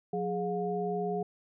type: tone cluster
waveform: sine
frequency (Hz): 179.8 / 415.9 / 716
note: F#3 / G#4 / F5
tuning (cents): -49 / +2 / +43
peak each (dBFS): -35 / -32 / -35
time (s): 0.13-1.23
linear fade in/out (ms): 5
effects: none